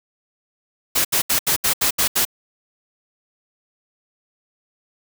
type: noise bursts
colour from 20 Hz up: white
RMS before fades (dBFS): -18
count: 8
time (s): 0.95-2.252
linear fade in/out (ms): 10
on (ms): 98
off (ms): 74
effects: none